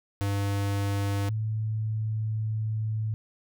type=tone pair in turn; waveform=square / sine; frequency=100 / 109.2 Hz; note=G2 / A2; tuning=+35 / -13 cents; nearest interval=major second; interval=152 cents; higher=second; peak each=-26 dBFS; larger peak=neither; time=0.21-1.29 / 1.29-3.14 s; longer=second; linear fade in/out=0 ms; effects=none